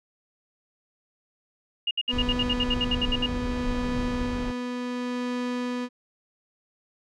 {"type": "tone bursts", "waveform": "sine", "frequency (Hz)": 2847, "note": "F7", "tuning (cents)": 33, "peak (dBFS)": -22, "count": 14, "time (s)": [1.87, 3.262], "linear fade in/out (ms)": 5, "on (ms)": 40, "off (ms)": 64}
{"type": "tone with tremolo", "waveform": "35% pulse", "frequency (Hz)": 246.9, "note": "B3", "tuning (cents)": 0, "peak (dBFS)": -25, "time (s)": [2.08, 5.89], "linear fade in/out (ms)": 50, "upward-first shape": "sine", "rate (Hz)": 0.67, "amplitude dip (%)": 25}
{"type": "noise", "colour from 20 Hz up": "brown", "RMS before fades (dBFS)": -31, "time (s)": [2.13, 4.52], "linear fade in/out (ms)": 10}
{"effects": ["low-pass 5000 Hz 12 dB/octave"]}